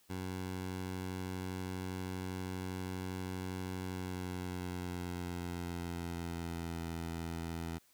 15% pulse tone with pitch glide, 92.5 to 83.37 Hz, F#2 to E2, 0 to +20 cents, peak -32 dBFS, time 0.09-7.79 s, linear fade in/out 20 ms, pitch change -180 cents, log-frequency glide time 3.83-6.89 s, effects white hiss -68 dBFS RMS until 7.93 s

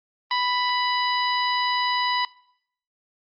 harmonic tone, 990 Hz, B5, 4 cents sharp, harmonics 1 / 2 / 3 / 4 / 5, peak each -23 / -28 / -31 / -30 / -33 dBFS, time 0.31-2.25 s, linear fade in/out 2 ms, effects noise-tail reverb RT60 0.7 s tail -22 dB re dry + Opus 24 kbps

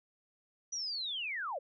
sine linear sweep, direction down, 5940 to 480.2 Hz, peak -35 dBFS, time 0.72-1.59 s, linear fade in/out 10 ms, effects none

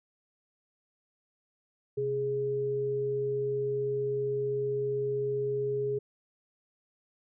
sine tone pair together, 130.81 / 415.3 Hz, C3 / G#4, 0 / 0 cents, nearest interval octave + minor sixth, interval 2000 cents, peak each -37 / -28 dBFS, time 1.97-5.99 s, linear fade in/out 10 ms, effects none

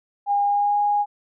sine tone with pitch glide, 811 to 823.3 Hz, G#5 to G#5, -41 to -15 cents, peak -17 dBFS, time 0.26-1.06 s, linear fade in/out 50 ms, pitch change +26 cents, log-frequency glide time 0.44-0.78 s, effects none

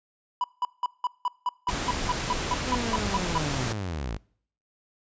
triangle tone bursts, 987.8 Hz, B5, in tune, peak -21 dBFS, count 15, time 0.41-3.38 s, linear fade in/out 2 ms, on 30 ms, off 180 ms
pink noise, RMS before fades -30 dBFS, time 1.68-3.73 s, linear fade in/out 10 ms
sawtooth linear sweep, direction down, 260 to 46.85 Hz, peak -26 dBFS, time 2.66-4.18 s, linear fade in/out 20 ms
effects noise-tail reverb RT60 0.6 s tail -25 dB re dry + resampled to 16000 Hz

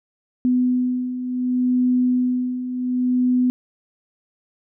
sine beating tone pair, 249.9 / 250.58 Hz, B3 / B3, +21 / +25 cents, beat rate 0.68 Hz, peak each -24 / -18 dBFS, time 0.45-3.5 s, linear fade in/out 0 ms, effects none

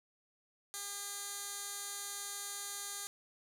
15% pulse tone with band-pass filter, 403.5 Hz, G#4, 50 cents flat, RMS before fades -43 dBFS, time 0.74-3.07 s, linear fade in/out 0 ms, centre 8600 Hz, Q 1.4, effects none

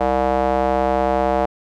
square tone with band-pass filter, 65.41 Hz, C2, in tune, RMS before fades -18 dBFS, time 0-1.46 s, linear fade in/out 10 ms, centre 680 Hz, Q 2.7, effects none

